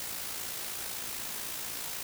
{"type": "noise with amplitude modulation", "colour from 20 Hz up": "white", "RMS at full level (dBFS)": -36, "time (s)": [0, 2.03], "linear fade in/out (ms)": 2, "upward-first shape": "sine", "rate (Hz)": 56, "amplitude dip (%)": 40, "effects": []}